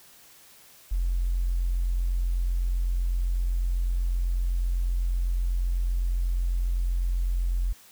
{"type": "tone with tanh clipping", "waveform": "triangle", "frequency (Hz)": 43.98, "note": "F1", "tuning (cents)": 13, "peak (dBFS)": -22, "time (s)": [0.91, 7.73], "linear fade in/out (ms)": 10, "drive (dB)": 2, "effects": ["white hiss -53 dBFS RMS until 7.91 s"]}